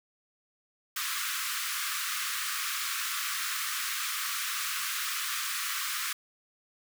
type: high-pass noise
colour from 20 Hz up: pink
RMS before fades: -33 dBFS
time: 0.96-6.13 s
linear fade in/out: 5 ms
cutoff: 1100 Hz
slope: 96 dB/octave
effects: none